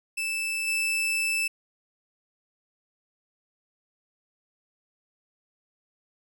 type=tone with level steps; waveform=40% pulse; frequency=2637 Hz; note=E7; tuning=in tune; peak=-26 / -23 dBFS; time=0.17-1.48 s; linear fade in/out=10 ms; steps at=0.67 s; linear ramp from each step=10 ms; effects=none